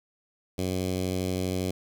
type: tone with notch filter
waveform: 10% pulse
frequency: 92.5 Hz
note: F#2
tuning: in tune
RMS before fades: -29 dBFS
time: 0.58-1.71 s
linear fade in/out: 5 ms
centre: 1400 Hz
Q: 0.76
effects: none